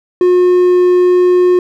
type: tone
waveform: triangle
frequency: 360.1 Hz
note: F#4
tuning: 47 cents flat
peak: -4 dBFS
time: 0.21-1.59 s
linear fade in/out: 2 ms
effects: none